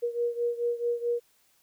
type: beating tone pair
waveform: sine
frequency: 474.3 / 478.9 Hz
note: A#4 / A#4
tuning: +30 / +47 cents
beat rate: 4.6 Hz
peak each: -28 / -31 dBFS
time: 0.02-1.2 s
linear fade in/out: 20 ms
effects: white hiss -66 dBFS RMS until 1.62 s